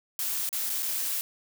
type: noise with dropouts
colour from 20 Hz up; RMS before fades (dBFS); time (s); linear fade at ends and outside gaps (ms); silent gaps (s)
blue; -30; 0.19-1.21; 1; 0.491-0.528 / 0.696-0.7 / 0.824-0.828
effects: none